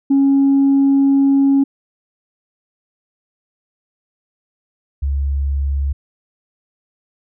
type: tone pair in turn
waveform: sine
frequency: 275.3 / 69.66 Hz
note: C#4 / C#2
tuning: -12 / +9 cents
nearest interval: 2 octaves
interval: 2379 cents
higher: first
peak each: -8 / -15 dBFS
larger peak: first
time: 0.1-1.64 / 5.02-5.93 s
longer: first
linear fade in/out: 10 ms
effects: tanh soft clip ceiling -7 dBFS